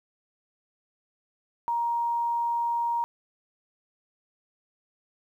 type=tone; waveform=sine; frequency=940 Hz; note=A#5; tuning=14 cents sharp; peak=-24 dBFS; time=1.68-3.04 s; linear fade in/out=0 ms; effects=10-bit